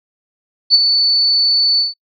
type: tone with ADSR envelope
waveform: sine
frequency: 4483 Hz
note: C#8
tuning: 19 cents sharp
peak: -3 dBFS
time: 0.7-1.94 s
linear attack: 42 ms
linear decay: 30 ms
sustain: -7 dB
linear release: 150 ms
effects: noise-tail reverb RT60 0.1 s tail -25 dB re dry